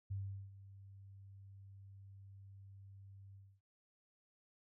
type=tone with ADSR envelope; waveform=sine; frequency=98 Hz; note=G2; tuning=in tune; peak=-38 dBFS; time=0.1-3.61 s; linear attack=14 ms; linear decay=390 ms; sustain=-16 dB; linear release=260 ms; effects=noise-tail reverb RT60 0.4 s tail -21 dB re dry